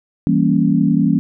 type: chord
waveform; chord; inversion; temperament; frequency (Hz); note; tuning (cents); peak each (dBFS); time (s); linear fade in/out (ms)
sine; E diminished seventh; none; equal; 164.81 / 196 / 233.1 / 277.2; E3 / G3 / Bb3 / Db4; 0 / 0 / 0 / 0; -17; 0.27-1.19; 0
effects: none